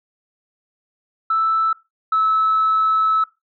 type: tone pair in turn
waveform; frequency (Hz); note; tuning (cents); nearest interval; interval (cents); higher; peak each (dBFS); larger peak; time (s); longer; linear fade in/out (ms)
sine; 1318.5 / 1301.9; E6 / E6; 0 / -22; unison; 22; first; -14 / -13; second; 1.3-1.73 / 2.12-3.24; second; 5
effects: noise-tail reverb RT60 0.2 s tail -18 dB re dry + tanh soft clip ceiling -10 dBFS